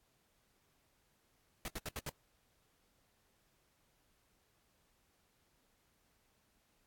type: noise bursts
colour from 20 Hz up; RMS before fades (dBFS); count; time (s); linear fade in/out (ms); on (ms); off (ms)
pink; -41; 5; 1.65-2.094; 2; 32; 71
effects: pink hiss -75 dBFS RMS until 6.86 s + AAC 64 kbps